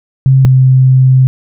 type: tone pair in turn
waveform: sine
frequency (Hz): 133.1 / 130.36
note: C3 / C3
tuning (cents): +30 / -6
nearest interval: unison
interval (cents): 36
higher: first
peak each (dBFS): -3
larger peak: neither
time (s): 0.26-0.45 / 0.45-1.27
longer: second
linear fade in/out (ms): 0
effects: none